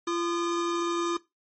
square tone pair together, 342.4 / 1220 Hz, F4 / D#6, -34 / -34 cents, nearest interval octave + minor seventh, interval 2200 cents, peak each -28 / -33 dBFS, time 0.07-1.17 s, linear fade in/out 5 ms, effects noise-tail reverb RT60 0.2 s tail -17 dB re dry + MP3 32 kbps

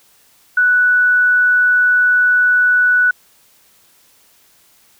sine tone, 1480 Hz, F#6, in tune, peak -9 dBFS, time 0.57-3.11 s, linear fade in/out 5 ms, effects white hiss -52 dBFS RMS until 4.99 s

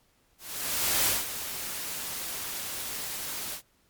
white noise with ADSR envelope, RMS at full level -24 dBFS, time 0.38-3.62 s, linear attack 680 ms, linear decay 190 ms, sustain -11 dB, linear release 90 ms, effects pink hiss -67 dBFS RMS until 3.89 s + MP3 96 kbps

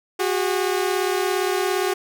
sawtooth tone pair together, 366.5 / 403.9 Hz, F#4 / G#4, -16 / -48 cents, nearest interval major second, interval 168 cents, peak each -18 / -20 dBFS, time 0.19-1.94 s, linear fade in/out 10 ms, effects none

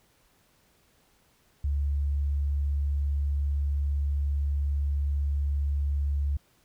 sine tone, 71.2 Hz, C#2, 47 cents sharp, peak -24 dBFS, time 1.64-6.37 s, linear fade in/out 5 ms, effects pink hiss -65 dBFS RMS until 6.64 s

